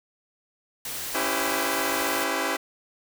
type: noise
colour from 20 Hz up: white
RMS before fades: -33 dBFS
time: 0.85-2.24 s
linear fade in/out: 2 ms
type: chord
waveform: 10% pulse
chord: C# half-diminished seventh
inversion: none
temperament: equal with one note detuned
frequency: 277.2 / 329.6 / 392 / 506.9 Hz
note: C#4 / E4 / G4 / B4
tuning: 0 / 0 / 0 / +45 cents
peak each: -22 dBFS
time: 1.14-2.57 s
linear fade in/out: 10 ms
effects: none